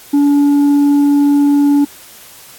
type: tone with tanh clipping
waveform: sine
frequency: 286.5 Hz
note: D4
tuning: 43 cents flat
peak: -8 dBFS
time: 0.13-1.85 s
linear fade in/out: 10 ms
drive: 3 dB
effects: white hiss -38 dBFS RMS until 2.58 s + AAC 64 kbps